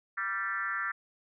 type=tone with frequency modulation; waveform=sine; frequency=1568 Hz; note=G6; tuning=in tune; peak=-30 dBFS; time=0.17-0.92 s; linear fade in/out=10 ms; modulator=200 Hz; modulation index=1.7; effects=none